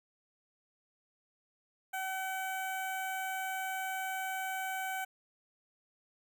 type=tone with notch filter; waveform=15% pulse; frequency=760 Hz; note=F#5; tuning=46 cents sharp; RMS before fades=-37 dBFS; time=1.93-5.05 s; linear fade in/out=10 ms; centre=4300 Hz; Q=0.52; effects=none